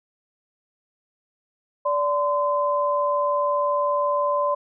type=tone pair together; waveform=sine; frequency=581 / 1026.6 Hz; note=D5 / C6; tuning=-19 / -33 cents; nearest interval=minor seventh; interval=986 cents; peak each=-22 dBFS; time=1.85-4.55 s; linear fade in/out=10 ms; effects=none